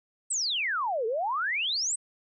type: exponential two-way sweep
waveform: sine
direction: down then up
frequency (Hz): 8550 to 426.2 to 8550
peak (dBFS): -26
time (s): 0.3-1.96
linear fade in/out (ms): 10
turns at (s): 1.06
effects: none